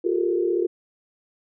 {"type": "tone cluster", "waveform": "sine", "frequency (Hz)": [351.5, 387.3, 428.3, 462.7], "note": ["F4", "G4", "A4", "A#4"], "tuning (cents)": [11, -21, -47, -13], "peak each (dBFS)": [-22, -26, -29, -28], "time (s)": [0.04, 0.67], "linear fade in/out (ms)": 10, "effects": []}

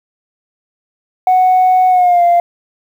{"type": "tone with pitch glide", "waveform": "sine", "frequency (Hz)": [740, 694.4], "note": ["F#5", "F5"], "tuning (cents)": [0, -10], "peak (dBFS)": -5, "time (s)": [1.27, 2.4], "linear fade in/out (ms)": 2, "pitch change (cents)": -110, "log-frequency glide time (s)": [1.89, 2.23], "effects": ["tanh soft clip ceiling -4 dBFS", "7-bit"]}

